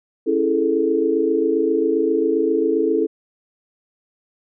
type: chord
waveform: sine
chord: A major seventh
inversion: first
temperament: just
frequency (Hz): 275 / 330 / 412.5 / 440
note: C#4 / E4 / G#4 / A4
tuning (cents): -14 / +2 / -12 / 0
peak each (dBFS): -24 / -20 / -24 / -19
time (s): 0.26-3.07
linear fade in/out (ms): 20
effects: none